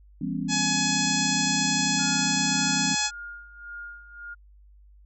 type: chord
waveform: sine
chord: C# half-diminished seventh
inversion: first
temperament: just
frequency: 166.31 / 199.57 / 249.5 / 277.2 Hz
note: E3 / G3 / B3 / C#4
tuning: +16 / +31 / +18 / 0 cents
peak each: -32 dBFS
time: 0.21-2.95 s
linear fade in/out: 5 ms
type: harmonic tone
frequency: 845 Hz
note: G#5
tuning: 30 cents sharp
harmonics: 1 / 2 / 3 / 4 / 5 / 6 / 7 / 8 / 9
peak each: -32 / -32 / -32 / -32 / -32 / -32 / -32 / -32 / -32 dBFS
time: 0.48-3.11 s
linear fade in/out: 50 ms
type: tone with tremolo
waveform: sine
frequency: 1418 Hz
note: F6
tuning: 26 cents sharp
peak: -35 dBFS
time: 1.98-4.35 s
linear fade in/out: 20 ms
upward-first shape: sine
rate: 1.8 Hz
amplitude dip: 75%
effects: added 50 Hz sine -50 dBFS peak until 5.05 s